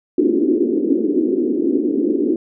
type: band-pass noise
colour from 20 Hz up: pink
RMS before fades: -17 dBFS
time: 0.18-2.36 s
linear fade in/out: 2 ms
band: 260 to 390 Hz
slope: 48 dB/octave
effects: none